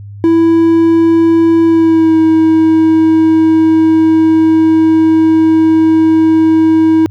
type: tone with pitch glide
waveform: triangle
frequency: 330 to 320.1 Hz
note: E4 to D#4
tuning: +2 to +49 cents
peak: -3 dBFS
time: 0.24-7.06 s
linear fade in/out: 0 ms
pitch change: -53 cents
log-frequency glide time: 1.65-2.18 s
effects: added 101 Hz sine -26 dBFS peak until 7.1 s